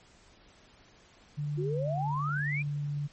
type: tone with pitch glide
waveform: sine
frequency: 146.83 to 145.31 Hz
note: D3 to D3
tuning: 0 to -18 cents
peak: -30 dBFS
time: 1.37-3.08 s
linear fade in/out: 20 ms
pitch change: -18 cents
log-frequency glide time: 1.6-2.11 s
type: exponential sweep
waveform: sine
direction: up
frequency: 340 to 2489 Hz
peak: -31 dBFS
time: 1.57-2.63 s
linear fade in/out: 20 ms
type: clicks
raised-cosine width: 1 ms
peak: -44 / -37 dBFS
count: 2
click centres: 1.979 / 2.292 s
effects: pink hiss -59 dBFS RMS until 3.12 s + MP3 32 kbps